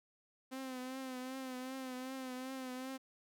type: tone with vibrato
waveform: sawtooth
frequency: 258.9 Hz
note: C4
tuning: 18 cents flat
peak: -38 dBFS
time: 0.51-2.98 s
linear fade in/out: 20 ms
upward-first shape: triangle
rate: 2.6 Hz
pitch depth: 53 cents each way
effects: none